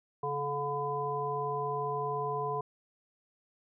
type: harmonic tone with a mistuned harmonic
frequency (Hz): 143.8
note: D3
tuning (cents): -36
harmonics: 1 / 3 / 5 / 7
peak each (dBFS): -40 / -35 / -38 / -34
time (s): 0.23-2.61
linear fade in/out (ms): 5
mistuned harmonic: 1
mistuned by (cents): -41
effects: none